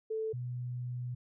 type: tone pair in turn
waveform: sine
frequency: 440 / 123.47 Hz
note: A4 / B2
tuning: 0 / 0 cents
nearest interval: octave + minor seventh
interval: 2200 cents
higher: first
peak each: -32 / -35 dBFS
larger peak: first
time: 0.1-0.33 / 0.33-1.15 s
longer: second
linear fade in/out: 10 ms
effects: none